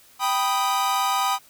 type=chord; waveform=45% pulse; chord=G augmented; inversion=none; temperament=equal; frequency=784 / 987.8 / 1244.5 Hz; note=G5 / B5 / D#6; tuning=0 / 0 / 0 cents; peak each=-25 dBFS; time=0.19-1.39 s; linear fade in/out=50 ms; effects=white hiss -53 dBFS RMS until 1.49 s